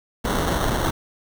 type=noise with sample-and-hold; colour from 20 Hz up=pink; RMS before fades=-22 dBFS; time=0.24-0.91 s; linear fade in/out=10 ms; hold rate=2450 Hz; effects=none